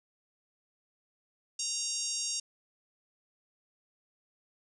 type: harmonic tone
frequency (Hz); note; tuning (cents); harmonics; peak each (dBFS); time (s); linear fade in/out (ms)
932.3; A#5; 0; 3 / 4 / 5 / 6 / 7 / 8 / 9 / 10; -46 / -45 / -41 / -36 / -37 / -40 / -46 / -44; 1.59-2.4; 5
effects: none